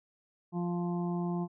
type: harmonic tone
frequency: 174.61 Hz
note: F3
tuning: in tune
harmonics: 1 / 2 / 4 / 5 / 6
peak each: -31 / -37 / -43 / -45 / -47 dBFS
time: 0.52-1.48 s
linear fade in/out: 50 ms
effects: none